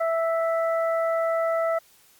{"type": "harmonic tone", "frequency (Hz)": 659.3, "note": "E5", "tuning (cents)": 0, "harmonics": [1, 2, 3], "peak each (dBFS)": [-22, -29, -36], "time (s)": [0, 1.79], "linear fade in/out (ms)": 10, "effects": ["white hiss -57 dBFS RMS until 2.19 s", "Opus 48 kbps"]}